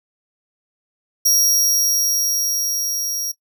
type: tone with level ramp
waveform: sawtooth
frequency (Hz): 5650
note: F8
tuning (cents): +19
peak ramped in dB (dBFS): -10 to -20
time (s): 1.25-3.32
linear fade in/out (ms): 10
effects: noise-tail reverb RT60 0.1 s tail -17 dB re dry